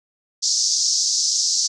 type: band-pass noise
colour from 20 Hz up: pink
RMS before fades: -20 dBFS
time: 0.42-1.68 s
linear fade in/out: 20 ms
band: 4800 to 6600 Hz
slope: 48 dB/octave
effects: none